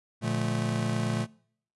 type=chord; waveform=square; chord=Bb major seventh; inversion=none; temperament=just; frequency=116.54 / 145.68 / 174.81 / 218.5 Hz; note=Bb2 / D3 / F3 / A3; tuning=0 / -14 / +2 / -12 cents; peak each=-31 / -35 / -36 / -32 dBFS; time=0.21-1.27 s; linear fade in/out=50 ms; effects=noise-tail reverb RT60 0.6 s tail -24 dB re dry + resampled to 24000 Hz